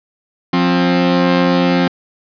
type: tone pair together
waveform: sawtooth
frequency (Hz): 176.67 / 264.7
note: F3 / C4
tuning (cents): +20 / +20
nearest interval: perfect fifth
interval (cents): 700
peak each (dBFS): -10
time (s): 0.53-1.88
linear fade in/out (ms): 5
effects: resampled to 11025 Hz + 7-bit